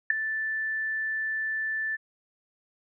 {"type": "tone with ADSR envelope", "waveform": "sine", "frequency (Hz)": 1760, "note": "A6", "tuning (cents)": 0, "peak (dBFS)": -14, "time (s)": [0.1, 1.97], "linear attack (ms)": 5, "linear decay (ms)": 5, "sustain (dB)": -13, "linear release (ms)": 23, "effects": []}